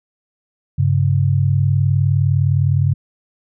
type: tone pair together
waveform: sine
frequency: 98.91 / 138.59 Hz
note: G2 / C#3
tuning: +16 / 0 cents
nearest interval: tritone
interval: 584 cents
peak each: -15 dBFS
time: 0.78-2.94 s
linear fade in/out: 10 ms
effects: none